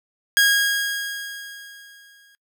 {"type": "tone with exponential decay", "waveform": "sawtooth", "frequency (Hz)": 1637, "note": "G#6", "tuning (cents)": -25, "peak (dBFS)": -9, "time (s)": [0.37, 2.35], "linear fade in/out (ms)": 0, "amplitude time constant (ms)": 430, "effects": ["noise-tail reverb RT60 0.1 s tail -21 dB re dry"]}